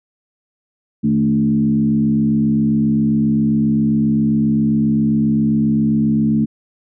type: tone with frequency modulation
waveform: sine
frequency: 220 Hz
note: A3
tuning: in tune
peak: -12 dBFS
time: 1.03-6.46 s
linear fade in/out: 20 ms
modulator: 67.5 Hz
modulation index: 0.87
effects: none